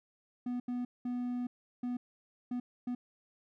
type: tone bursts at uneven times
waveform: triangle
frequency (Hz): 245.9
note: B3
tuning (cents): -7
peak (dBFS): -31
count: 6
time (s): 0.46-0.6 / 0.68-0.85 / 1.05-1.47 / 1.83-1.97 / 2.51-2.6 / 2.87-2.95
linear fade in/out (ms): 5
effects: none